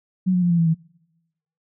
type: tone with pitch steps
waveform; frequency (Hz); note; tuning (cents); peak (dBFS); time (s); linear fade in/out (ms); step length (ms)
sine; 185 / 180.05 / 175.22 / 170.53 / 165.96 / 161.52; F#3 / F#3 / F3 / F3 / E3 / E3; 0 / -47 / +6 / -41 / +12 / -35; -15; 0.26-0.746; 20; 81
effects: noise-tail reverb RT60 0.9 s tail -24 dB re dry